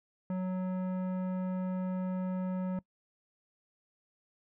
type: tone with tanh clipping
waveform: sine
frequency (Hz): 185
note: F#3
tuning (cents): 0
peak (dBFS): -33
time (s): 0.3-2.79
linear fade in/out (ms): 2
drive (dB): 14
effects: noise-tail reverb RT60 0.1 s tail -22 dB re dry